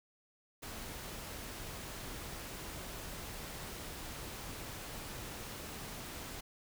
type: noise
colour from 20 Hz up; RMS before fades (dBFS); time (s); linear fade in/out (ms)
pink; -45; 0.62-6.41; 10
effects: none